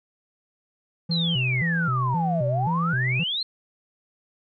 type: tone with vibrato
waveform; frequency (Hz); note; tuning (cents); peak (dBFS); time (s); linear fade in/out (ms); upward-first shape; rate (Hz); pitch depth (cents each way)
triangle; 146; D3; -10; -21; 1.09-3.24; 10; square; 1.9; 240
type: exponential two-way sweep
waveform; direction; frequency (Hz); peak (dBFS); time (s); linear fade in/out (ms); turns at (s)
sine; down then up; 4267 to 566 to 4267; -24; 1.11-3.43; 5; 2.47
effects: none